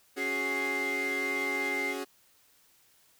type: chord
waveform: sawtooth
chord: C# suspended fourth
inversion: none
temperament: equal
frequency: 277.2 / 370 / 415.3 Hz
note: C#4 / F#4 / G#4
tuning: 0 / 0 / 0 cents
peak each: -34 dBFS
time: 0.16-2.05 s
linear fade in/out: 20 ms
type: tone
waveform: sine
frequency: 2093 Hz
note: C7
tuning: in tune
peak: -30 dBFS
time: 0.17-1.95 s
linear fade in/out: 50 ms
effects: white hiss -64 dBFS RMS until 3.19 s